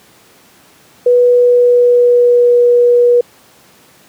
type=tone with pitch glide; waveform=sine; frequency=490 to 483.5 Hz; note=B4 to B4; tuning=-14 to -37 cents; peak=-5 dBFS; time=1.06-3.21 s; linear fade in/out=5 ms; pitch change=-23 cents; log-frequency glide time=1.21-2.6 s; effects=pink hiss -45 dBFS RMS until 4.08 s + high-pass 150 Hz 12 dB/octave